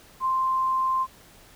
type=tone; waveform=sine; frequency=1046.5 Hz; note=C6; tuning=in tune; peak=-21 dBFS; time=0.2-1.07 s; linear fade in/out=50 ms; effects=pink hiss -52 dBFS RMS until 1.55 s